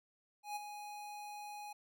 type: tone with ADSR envelope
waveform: square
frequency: 830.6 Hz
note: G#5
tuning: in tune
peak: -38 dBFS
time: 0.43-1.73 s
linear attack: 130 ms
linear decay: 20 ms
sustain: -8 dB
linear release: 7 ms
effects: none